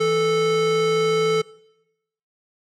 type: tone pair together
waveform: square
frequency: 163.9 / 438.1 Hz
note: E3 / A4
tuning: -10 / -7 cents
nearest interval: octave + perfect fourth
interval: 1703 cents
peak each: -30 / -18 dBFS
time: 0-1.42 s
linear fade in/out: 10 ms
effects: noise-tail reverb RT60 0.9 s tail -22 dB re dry + low-pass 6000 Hz 12 dB/octave